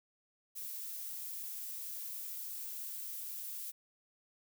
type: noise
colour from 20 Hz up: violet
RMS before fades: -43 dBFS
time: 0.55-3.72 s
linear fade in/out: 20 ms
effects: none